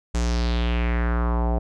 square tone with low-pass filter sweep, 59 Hz, A#1, 22 cents sharp, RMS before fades -22 dBFS, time 0.14-1.59 s, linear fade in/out 10 ms, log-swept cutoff 7500 to 690 Hz, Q 2.9, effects none

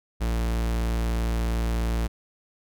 45% pulse tone, 57 Hz, A#1, 38 cents flat, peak -23 dBFS, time 0.2-2.08 s, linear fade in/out 20 ms, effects none

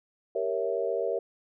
sine chord, G diminished seventh, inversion none, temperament equal, 392 / 466.2 / 554.4 / 659.3 Hz, G4 / Bb4 / Db5 / Fb5, 0 / 0 / 0 / 0 cents, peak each -33 / -30 / -32 / -33 dBFS, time 0.35-1.19 s, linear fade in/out 5 ms, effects none

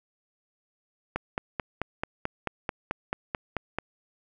click train, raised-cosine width 0.5 ms, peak -13 dBFS, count 13, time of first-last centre 1.16-3.786 s, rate 4.57 Hz, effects none

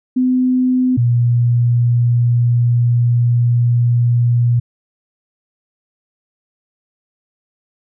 sine tone pair in turn, 254.2 / 119.97 Hz, C4 / B2, -50 / -50 cents, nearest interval octave + minor second, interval 1300 cents, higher first, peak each -11 / -10 dBFS, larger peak second, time 0.16-0.97 / 0.97-4.6 s, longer second, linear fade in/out 10 ms, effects none

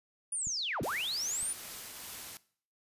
sine linear two-way sweep, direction down then up, 9840 to 82.41 to 9750 Hz, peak -32 dBFS, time 0.32-1.53 s, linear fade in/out 5 ms, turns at 0.82 s
clicks, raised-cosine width 5 ms, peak -34 / -44 / -40 dBFS, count 3, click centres 0.471 / 0.835 / 1.428 s
white noise with tremolo, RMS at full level -43 dBFS, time 0.83-2.37 s, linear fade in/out 0 ms, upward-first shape triangle, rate 2.5 Hz, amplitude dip 25%
effects noise-tail reverb RT60 0.5 s tail -19 dB re dry + resampled to 32000 Hz

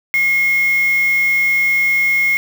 sine tone with quantisation, 2155 Hz, C#7, 49 cents flat, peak -12 dBFS, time 0.14-2.37 s, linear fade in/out 0 ms, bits 4, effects none

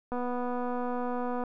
click train, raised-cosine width 1 ms, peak -21 dBFS, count 325, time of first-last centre 0.12-1.437 s, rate 246 Hz, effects none

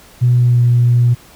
sine tone with pitch glide, 122.6 to 120.77 Hz, B2 to B2, -12 to -38 cents, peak -7 dBFS, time 0.21-1.15 s, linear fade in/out 20 ms, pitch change -26 cents, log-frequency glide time 0.38-0.62 s, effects tanh soft clip ceiling -3 dBFS + pink hiss -43 dBFS RMS until 1.35 s

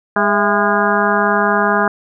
harmonic tone with a mistuned harmonic, 204.5 Hz, G#3, 26 cents flat, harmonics 1 / 2 / 3 / 4 / 5 / 6 / 7 / 8, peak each -20 / -20 / -20 / -20 / -20 / -20 / -20 / -20 dBFS, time 0.16-1.88 s, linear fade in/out 2 ms, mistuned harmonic 3, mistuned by +110 cents, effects none

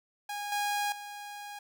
sawtooth tone with level steps, 821 Hz, G#5, 20 cents flat, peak -31 / -25 / -37 dBFS, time 0.29-1.59 s, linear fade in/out 5 ms, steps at 0.52 / 0.92 s, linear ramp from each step 2 ms, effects none

